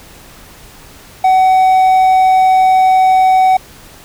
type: tone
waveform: triangle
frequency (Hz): 752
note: F#5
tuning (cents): +28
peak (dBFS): -4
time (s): 1.24-3.57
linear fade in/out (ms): 5
effects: pink hiss -38 dBFS RMS until 4.04 s